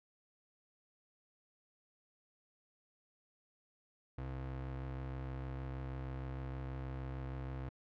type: ring-modulated tone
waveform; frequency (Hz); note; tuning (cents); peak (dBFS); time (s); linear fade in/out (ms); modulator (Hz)
square; 97; G2; -18; -38; 4.18-7.69; 0; 33.2
effects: low-pass 2000 Hz 12 dB/octave